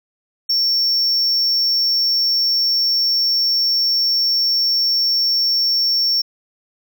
triangle tone, 5460 Hz, F8, 40 cents flat, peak -13 dBFS, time 0.49-6.22 s, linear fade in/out 10 ms, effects none

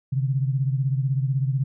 sine beating tone pair, 132 / 148 Hz, C3 / D3, +16 / +14 cents, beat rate 16 Hz, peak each -21 / -27 dBFS, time 0.12-1.64 s, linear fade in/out 10 ms, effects none

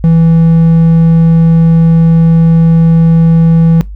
triangle tone with hard clipping, 164.81 Hz, E3, in tune, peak -4 dBFS, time 0.04-3.81 s, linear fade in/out 0 ms, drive 6 dB, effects noise-tail reverb RT60 0.2 s tail -21 dB re dry + added 50 Hz sine -21 dBFS peak until 3.95 s

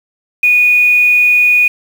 sine tone with quantisation, 2465 Hz, D#7, 17 cents flat, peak -6 dBFS, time 0.43-1.68 s, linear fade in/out 5 ms, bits 5, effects none

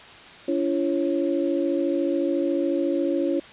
sine tone cluster, 285.7 / 339.7 / 548 Hz, D4 / F4 / C#5, -48 / -48 / -20 cents, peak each -25 / -24 / -27 dBFS, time 0.48-3.4 s, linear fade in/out 5 ms, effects white hiss -44 dBFS RMS until 3.52 s + resampled to 8000 Hz

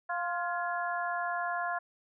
harmonic tone with a mistuned harmonic, 350 Hz, F4, 4 cents sharp, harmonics 2 / 3 / 4 / 5, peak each -34 / -36 / -37 / -38 dBFS, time 0.09-1.79 s, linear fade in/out 10 ms, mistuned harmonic 5, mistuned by -56 cents, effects none

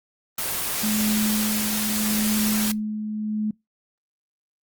white noise, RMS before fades -26 dBFS, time 0.38-2.72 s, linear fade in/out 5 ms
sine tone with tremolo, 213.5 Hz, G#3, 48 cents sharp, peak -20 dBFS, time 0.83-3.51 s, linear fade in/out 5 ms, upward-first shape sine, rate 0.79 Hz, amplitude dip 50%
effects noise-tail reverb RT60 0.2 s tail -25 dB re dry + Opus 24 kbps

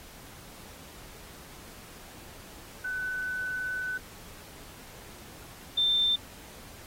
sine tone pair in turn, 1503 / 3575 Hz, F#6 / A7, +27 / +27 cents, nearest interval octave + minor third, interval 1500 cents, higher second, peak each -30 / -22 dBFS, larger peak second, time 2.84-3.98 / 5.77-6.16 s, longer first, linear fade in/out 10 ms, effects pink hiss -49 dBFS RMS until 6.86 s + AAC 48 kbps

